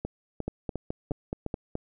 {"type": "two click trains", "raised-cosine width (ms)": 2, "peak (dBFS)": [-18, -17], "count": [5, 7], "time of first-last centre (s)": [[0.05, 1.463], [0.48, 1.754]], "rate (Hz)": [2.83, 4.71], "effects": []}